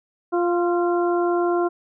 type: harmonic tone with a mistuned harmonic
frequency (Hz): 349.2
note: F4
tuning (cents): 0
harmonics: 1 / 2 / 3 / 4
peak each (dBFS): -19 / -25 / -29 / -31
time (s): 0.32-1.69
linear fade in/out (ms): 20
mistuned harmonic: 4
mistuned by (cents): -25
effects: none